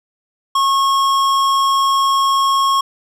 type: tone with tanh clipping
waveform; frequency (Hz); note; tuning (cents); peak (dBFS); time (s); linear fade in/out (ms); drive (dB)
sine; 1091; C#6; -28; -14; 0.55-2.81; 5; 16
effects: none